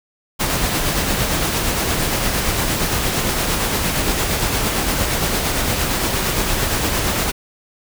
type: noise with tremolo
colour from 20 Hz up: pink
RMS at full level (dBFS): -18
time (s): 0.39-7.32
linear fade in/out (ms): 20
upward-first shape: sine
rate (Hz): 8.7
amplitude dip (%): 30
effects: none